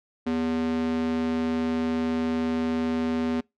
square tone with high-pass filter, 81.2 Hz, E2, 26 cents flat, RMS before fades -26 dBFS, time 0.26-3.41 s, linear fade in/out 10 ms, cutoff 260 Hz, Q 3.2, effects noise-tail reverb RT60 0.2 s tail -25 dB re dry + low-pass 4000 Hz 12 dB/octave

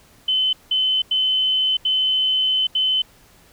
sine tone bursts at uneven times, 3047 Hz, G7, 50 cents flat, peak -16 dBFS, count 5, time 0.28-0.53 / 0.71-1.02 / 1.11-1.77 / 1.85-2.67 / 2.75-3.02 s, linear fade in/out 5 ms, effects pink hiss -52 dBFS RMS until 3.52 s

